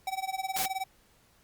square tone with tremolo, 765 Hz, G5, 42 cents flat, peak -29 dBFS, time 0.07-0.84 s, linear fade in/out 2 ms, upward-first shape sine, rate 19 Hz, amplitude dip 90%
white noise, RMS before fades -31 dBFS, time 0.56-0.66 s, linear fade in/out 5 ms
effects pink hiss -64 dBFS RMS until 1.43 s + Opus 48 kbps

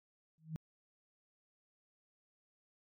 sine tone with exponential growth, 159 Hz, D#3, 38 cents sharp, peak -34 dBFS, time 0.38-0.56 s, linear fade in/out 0 ms, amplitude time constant 39 ms, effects MP3 96 kbps

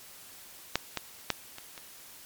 clicks, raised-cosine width 0.2 ms, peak -7 / -13 / -8 / -24 / -25 dBFS, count 5, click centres 0.756 / 0.973 / 1.303 / 1.584 / 1.778 s, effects white hiss -50 dBFS RMS until 2.25 s + MP3 96 kbps

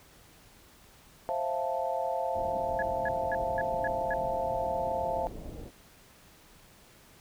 sine chord, F major seventh, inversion second, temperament equal with one note detuned, 528.4 / 659.3 / 698.5 / 880 Hz, C5 / E5 / F5 / A5, +17 / 0 / 0 / 0 cents, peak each -34 dBFS, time 1.29-5.27 s, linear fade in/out 0 ms
pink low-pass noise, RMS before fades -42 dBFS, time 2.33-5.71 s, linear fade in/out 50 ms, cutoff 620 Hz, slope 24 dB/octave
sine tone bursts, 1684 Hz, G#6, 24 cents sharp, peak -31 dBFS, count 6, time 2.79-4.138 s, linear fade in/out 2 ms, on 33 ms, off 230 ms
effects pink hiss -57 dBFS RMS until 7.2 s

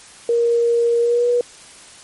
sine tone with pitch glide, 469.9 to 484.2 Hz, A#4 to B4, +14 to -34 cents, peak -13 dBFS, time 0.29-1.41 s, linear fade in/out 2 ms, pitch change +52 cents, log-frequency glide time 1-1.28 s, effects white hiss -42 dBFS RMS until 2.03 s + MP3 48 kbps

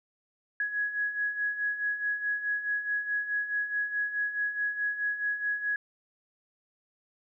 sine beating tone pair, 1669 / 1673.7 Hz, G#6 / G#6, +8 / +13 cents, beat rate 4.7 Hz, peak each -35 / -29 dBFS, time 0.6-5.76 s, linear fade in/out 2 ms, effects none

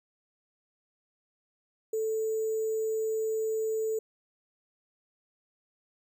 sine tone with sample-and-hold, 440 Hz, A4, in tune, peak -27 dBFS, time 1.93-3.99 s, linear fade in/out 5 ms, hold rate 7350 Hz, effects none

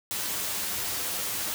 white noise with comb filter, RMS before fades -31 dBFS, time 0.11-1.54 s, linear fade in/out 0 ms, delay 9.8 ms, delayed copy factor +0.6, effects none

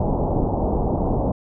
pink low-pass noise, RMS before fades -21 dBFS, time 0-1.32 s, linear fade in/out 5 ms, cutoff 890 Hz, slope 48 dB/octave, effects none

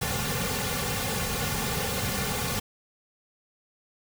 pink noise with comb filter, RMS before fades -29 dBFS, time 0.01-2.6 s, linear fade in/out 10 ms, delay 3.1 ms, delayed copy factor -0.95, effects none

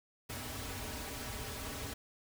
pink noise with comb filter, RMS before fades -42 dBFS, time 0.29-1.94 s, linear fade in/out 10 ms, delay 5.7 ms, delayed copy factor -1, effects none

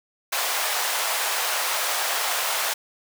pink high-pass noise, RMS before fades -25 dBFS, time 0.32-2.74 s, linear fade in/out 10 ms, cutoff 640 Hz, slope 24 dB/octave, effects none

